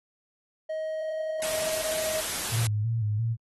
triangle tone, 630 Hz, D#5, 21 cents sharp, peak -27 dBFS, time 0.69-2.21 s, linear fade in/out 10 ms
white noise, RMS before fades -31 dBFS, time 1.42-2.67 s, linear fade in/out 2 ms
sine tone with vibrato, 110 Hz, A2, in tune, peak -24 dBFS, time 2.5-3.37 s, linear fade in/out 50 ms, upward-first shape square, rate 2.9 Hz, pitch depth 72 cents each way
effects AAC 32 kbps

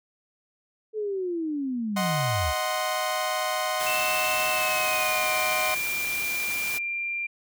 sine linear sweep, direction down, 439.6 to 62 Hz, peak -26 dBFS, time 0.93-2.54 s, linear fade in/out 50 ms
sawtooth chord, C diminished, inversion first, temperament equal, 622.3 / 740 / 1046.5 Hz, Eb5 / Gb5 / C6, 0 / 0 / 0 cents, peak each -26 dBFS, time 1.96-5.75 s, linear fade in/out 10 ms
white noise, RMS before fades -33 dBFS, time 3.79-6.79 s, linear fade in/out 20 ms
sine tone with pitch glide, 2656 to 2380 Hz, E7 to D7, +12 to +22 cents, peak -27 dBFS, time 3.86-7.27 s, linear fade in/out 10 ms, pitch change -190 cents, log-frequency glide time 4.5-5.31 s
effects none

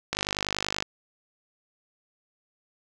click train, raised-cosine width 0.2 ms, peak -9 dBFS, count 36, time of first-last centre 0.13-0.824 s, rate 50.4 Hz, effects none

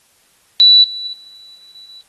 sine tone with level steps, 3951 Hz, B7, in tune, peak -4 / -23 / -37 / -40 / -35 dBFS, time 0.6-2.01 s, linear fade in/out 0 ms, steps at 0.84 / 1.13 / 1.55 / 1.75 s, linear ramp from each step 2 ms, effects white hiss -55 dBFS RMS until 2.08 s + AAC 32 kbps

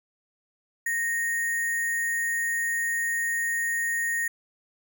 sine tone with sample-and-hold, 1860 Hz, A#6, 4 cents flat, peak -24 dBFS, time 0.86-4.28 s, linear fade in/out 5 ms, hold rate 8820 Hz, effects none

